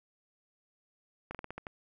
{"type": "slowing click train", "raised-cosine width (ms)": 0.5, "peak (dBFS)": -25, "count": 7, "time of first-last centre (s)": [1.31, 1.668], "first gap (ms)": 37, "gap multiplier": 1.19, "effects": []}